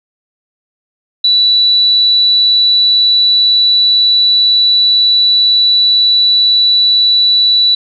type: tone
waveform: sine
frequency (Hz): 3951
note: B7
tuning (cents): 0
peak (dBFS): -6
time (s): 1.24-7.75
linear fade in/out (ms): 5
effects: none